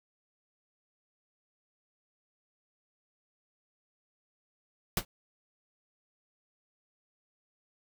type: noise with exponential decay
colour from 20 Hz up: pink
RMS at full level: -23 dBFS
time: 4.97-5.05 s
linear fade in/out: 2 ms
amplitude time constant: 17 ms
effects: none